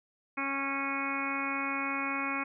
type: harmonic tone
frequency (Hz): 275.1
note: C#4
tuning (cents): -13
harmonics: 1 / 2 / 3 / 4 / 5 / 6 / 7 / 8 / 9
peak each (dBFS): -37 / -45 / -42 / -37 / -39 / -43 / -45 / -36 / -38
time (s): 0.37-2.44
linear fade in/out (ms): 10
effects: none